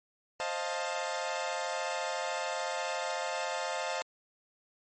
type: chord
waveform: sawtooth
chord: F dominant seventh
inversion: second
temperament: equal with one note detuned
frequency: 528.4 / 622.3 / 698.5 / 880 Hz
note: C5 / Eb5 / F5 / A5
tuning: +17 / 0 / 0 / 0 cents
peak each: -34 dBFS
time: 0.4-4.02 s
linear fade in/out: 0 ms
effects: MP3 32 kbps